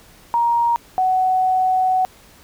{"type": "tone pair in turn", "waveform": "sine", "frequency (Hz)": [940, 746.1], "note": ["A#5", "F#5"], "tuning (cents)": [14, 14], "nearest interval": "major third", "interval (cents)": 400, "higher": "first", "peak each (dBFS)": -14, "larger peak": "neither", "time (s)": [[0.34, 0.76], [0.98, 2.05]], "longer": "second", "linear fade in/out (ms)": 0, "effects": ["pink hiss -48 dBFS RMS until 2.43 s"]}